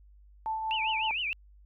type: tone with tremolo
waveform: sine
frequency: 880 Hz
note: A5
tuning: in tune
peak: -28 dBFS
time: 0.46-1.11 s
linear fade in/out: 0 ms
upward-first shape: triangle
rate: 5.2 Hz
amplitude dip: 40%
type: tone with vibrato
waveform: sine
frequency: 2646 Hz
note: E7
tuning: 6 cents sharp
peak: -29 dBFS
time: 0.71-1.33 s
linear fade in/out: 0 ms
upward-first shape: triangle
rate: 6.6 Hz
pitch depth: 260 cents each way
effects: added 50 Hz sine -53 dBFS peak until 1.65 s